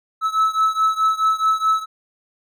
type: beating tone pair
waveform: triangle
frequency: 1300 / 1304.7 Hz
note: E6 / E6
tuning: -24 / -18 cents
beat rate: 4.7 Hz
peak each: -16 / -18 dBFS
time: 0.21-1.86 s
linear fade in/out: 50 ms
effects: none